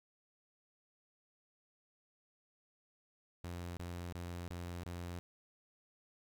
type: tone bursts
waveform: sawtooth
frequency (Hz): 87.31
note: F2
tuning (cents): 0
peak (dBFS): -38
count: 5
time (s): 3.44-5.19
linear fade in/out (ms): 0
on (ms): 330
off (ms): 25
effects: 12-bit